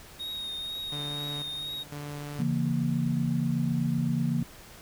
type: tone with vibrato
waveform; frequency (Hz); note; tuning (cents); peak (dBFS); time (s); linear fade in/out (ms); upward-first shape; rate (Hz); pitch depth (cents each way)
triangle; 3729; A#7; 0; -32; 0.19-1.84; 20; triangle; 2.1; 29
type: tone with tremolo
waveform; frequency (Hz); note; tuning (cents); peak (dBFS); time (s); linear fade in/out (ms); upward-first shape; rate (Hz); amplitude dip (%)
sawtooth; 145.8; D3; -12; -32; 0.92-2.68; 5; square; 1; 80
type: chord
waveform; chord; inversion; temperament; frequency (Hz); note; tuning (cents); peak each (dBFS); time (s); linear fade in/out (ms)
sine; A# diminished; first; just; 139.85 / 167.82 / 233.1; C#3 / E3 / A#3; +16 / +31 / 0; -29; 2.39-4.43; 5
effects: pink hiss -49 dBFS RMS until 4.81 s